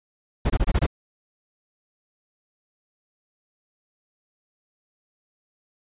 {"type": "noise bursts", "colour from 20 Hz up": "brown", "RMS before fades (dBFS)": -19, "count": 6, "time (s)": [0.45, 0.865], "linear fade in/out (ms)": 10, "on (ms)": 50, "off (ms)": 23, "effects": ["resampled to 8000 Hz"]}